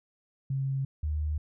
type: tone pair in turn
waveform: sine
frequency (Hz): 135.3 / 75.93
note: C#3 / D#2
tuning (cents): -42 / -42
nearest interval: minor seventh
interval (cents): 1000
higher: first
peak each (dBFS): -27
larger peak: neither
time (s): 0.5-0.85 / 1.03-1.38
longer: neither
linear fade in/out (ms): 5
effects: none